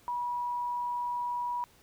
sine tone, 970 Hz, B5, 31 cents flat, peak -30 dBFS, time 0.08-1.64 s, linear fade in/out 0 ms, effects pink hiss -61 dBFS RMS until 1.82 s

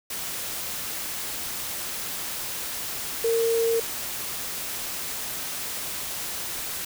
sine tone in noise, 458 Hz, A#4, 31 cents flat, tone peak -20 dBFS, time 3.24-3.8 s, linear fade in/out 5 ms, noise white, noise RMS -32 dBFS, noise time 0.1-6.85 s, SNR +9 dB, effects none

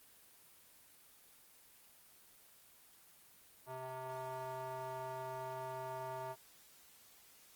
square tone with band-pass filter, 130 Hz, C3, 11 cents flat, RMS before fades -44 dBFS, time 3.66-6.36 s, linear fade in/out 50 ms, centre 820 Hz, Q 3.1, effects white hiss -63 dBFS RMS until 7.55 s + Opus 24 kbps

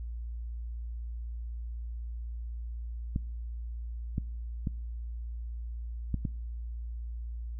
clicks, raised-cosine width 5 ms, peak -18 dBFS, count 5, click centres 3.161 / 4.181 / 4.672 / 6.143 / 6.252 s, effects noise-tail reverb RT60 0.8 s tail -24 dB re dry + added 58 Hz sine -35 dBFS peak until 7.59 s

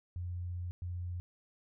sine tone bursts at uneven times, 88.5 Hz, F2, 23 cents sharp, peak -36 dBFS, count 2, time 0.16-0.71 / 0.82-1.2 s, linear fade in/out 0 ms, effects none

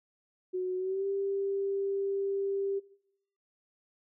sine tone with pitch glide, 368 to 394.4 Hz, F#4 to G4, -9 to +11 cents, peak -29 dBFS, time 0.53-2.8 s, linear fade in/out 20 ms, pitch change +120 cents, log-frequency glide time 0.77-1.06 s, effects noise-tail reverb RT60 0.7 s tail -19 dB re dry

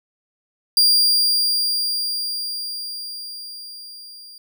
40% pulse tone with level ramp, 4780 Hz, D8, 30 cents sharp, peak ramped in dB -10 to -38 dBFS, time 0.77-4.38 s, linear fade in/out 2 ms, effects none

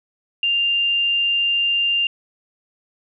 sine tone, 2794 Hz, F7, in tune, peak -16 dBFS, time 0.43-2.07 s, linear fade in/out 2 ms, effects none

